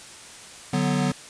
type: chord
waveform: square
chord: B minor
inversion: first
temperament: equal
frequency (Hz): 146.83 / 185 / 246.9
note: D3 / F#3 / B3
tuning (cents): 0 / 0 / 0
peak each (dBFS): -26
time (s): 0.73-1.12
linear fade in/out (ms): 5
effects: white hiss -43 dBFS RMS until 1.29 s + resampled to 22050 Hz